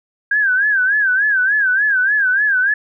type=tone with vibrato; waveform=sine; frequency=1600 Hz; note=G6; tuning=35 cents sharp; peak=-12 dBFS; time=0.31-2.74 s; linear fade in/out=5 ms; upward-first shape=sine; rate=3.4 Hz; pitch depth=130 cents each way; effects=none